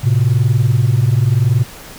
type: tone pair together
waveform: sine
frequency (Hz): 110 / 130.81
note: A2 / C3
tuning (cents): 0 / 0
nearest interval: minor third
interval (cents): 300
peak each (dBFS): -11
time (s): 0.03-1.64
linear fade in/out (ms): 20
effects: tanh soft clip ceiling -6 dBFS + pink hiss -35 dBFS RMS until 1.98 s